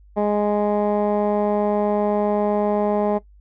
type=tone with low-pass filter; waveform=15% pulse; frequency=207.7 Hz; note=G#3; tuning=in tune; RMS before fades=-20 dBFS; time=0.16-3.19 s; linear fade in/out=20 ms; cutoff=800 Hz; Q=1.5; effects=noise-tail reverb RT60 0.1 s tail -17 dB re dry + added 50 Hz sine -46 dBFS peak until 3.4 s